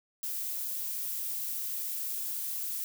violet noise, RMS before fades -35 dBFS, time 0.23-2.84 s, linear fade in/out 0 ms, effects none

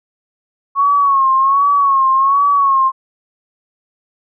sine tone with vibrato, 1100 Hz, C#6, 14 cents flat, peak -9 dBFS, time 0.75-2.92 s, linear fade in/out 50 ms, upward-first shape sine, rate 1.3 Hz, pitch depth 66 cents each way, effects none

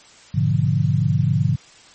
sine chord, G# diminished seventh, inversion none, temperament equal, 103.83 / 123.47 / 146.83 / 174.61 Hz, G#2 / B2 / D3 / F3, 0 / 0 / 0 / 0 cents, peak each -21 / -21 / -19 / -23 dBFS, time 0.34-1.56 s, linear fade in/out 10 ms, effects white hiss -47 dBFS RMS until 1.94 s + MP3 32 kbps

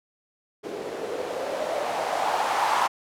violet noise with low-pass filter sweep, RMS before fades -27 dBFS, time 0.63-2.88 s, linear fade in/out 20 ms, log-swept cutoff 390 to 990 Hz, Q 3.8, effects none

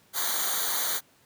white noise with comb filter, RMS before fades -28 dBFS, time 0.13-1.01 s, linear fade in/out 50 ms, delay 0.38 ms, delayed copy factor -0.95, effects pink hiss -61 dBFS RMS until 1.25 s + high-pass 100 Hz 12 dB/octave

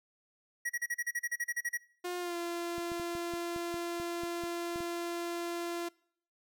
square tone bursts, 1913 Hz, A#6, 44 cents sharp, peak -32 dBFS, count 14, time 0.65-1.775 s, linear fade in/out 10 ms, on 46 ms, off 37 ms
sawtooth tone with pitch glide, 355.9 to 343.2 Hz, F4 to F4, +33 to -30 cents, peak -31 dBFS, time 2.04-5.89 s, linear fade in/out 10 ms, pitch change -63 cents, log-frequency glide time 2.19-2.36 s
clicks, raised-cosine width 3 ms, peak -33 dBFS, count 12, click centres 2.782 / 2.918 / 2.998 / 3.152 / 3.337 / 3.562 / 3.742 / 4 / 4.235 / 4.437 / 4.759 / 4.805 s
effects noise-tail reverb RT60 0.6 s tail -24 dB re dry

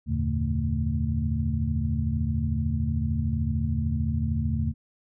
sine tone cluster, 78.9 / 92.3 / 114.6 / 143 / 224 Hz, D#2 / F#2 / A#2 / D3 / A3, +25 / -4 / -29 / -46 / +31 cents, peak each -27 / -33 / -32 / -30 / -30 dBFS, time 0.06-4.74 s, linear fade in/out 50 ms, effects none

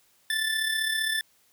25% pulse tone with amplitude modulation, 1760 Hz, A6, in tune, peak -19 dBFS, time 0.3-1.21 s, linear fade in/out 2 ms, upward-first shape sine, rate 35.3 Hz, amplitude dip 50%, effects white hiss -64 dBFS RMS until 1.52 s

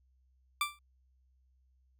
20% pulse tone with exponential decay, 1174.7 Hz, D6, in tune, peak -21 dBFS, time 0.61-0.79 s, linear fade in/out 2 ms, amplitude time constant 38 ms, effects added 64 Hz sine -66 dBFS peak until 1.99 s

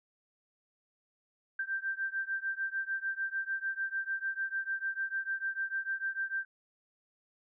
sine beating tone pair, 1568 / 1574.7 Hz, G6 / G6, 0 / +7 cents, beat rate 6.7 Hz, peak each -35 / -36 dBFS, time 1.59-6.45 s, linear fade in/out 5 ms, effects none

